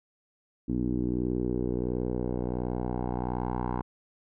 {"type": "tone with low-pass filter sweep", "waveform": "10% pulse", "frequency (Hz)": 61.4, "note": "B1", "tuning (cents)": -9, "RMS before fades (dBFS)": -30, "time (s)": [0.68, 3.82], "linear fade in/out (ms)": 10, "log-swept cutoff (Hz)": [280, 1000], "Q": 2.8, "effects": []}